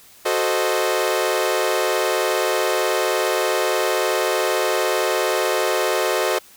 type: chord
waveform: sawtooth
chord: F# diminished seventh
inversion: none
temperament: equal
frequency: 370 / 440 / 523.3 / 622.3 Hz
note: F#4 / A4 / C5 / Eb5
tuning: 0 / 0 / 0 / 0 cents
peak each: -20 dBFS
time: 0.25-6.39 s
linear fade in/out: 10 ms
effects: white hiss -48 dBFS RMS until 6.56 s